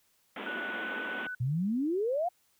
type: band-pass noise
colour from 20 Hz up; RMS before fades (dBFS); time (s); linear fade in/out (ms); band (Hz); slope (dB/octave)
pink; -40; 0.36-1.27; 2; 200 to 3400; 96
type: tone with pitch glide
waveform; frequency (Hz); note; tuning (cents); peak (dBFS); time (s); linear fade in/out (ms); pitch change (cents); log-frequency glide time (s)
sine; 1480 to 1492.9; F#6 to F#6; 0 to +15; -35; 0.46-1.35; 5; +15; 0.79-0.84
type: exponential sweep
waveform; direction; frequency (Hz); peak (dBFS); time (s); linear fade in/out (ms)
sine; up; 116.54 to 740; -27; 1.4-2.29; 10
effects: white hiss -70 dBFS RMS until 2.59 s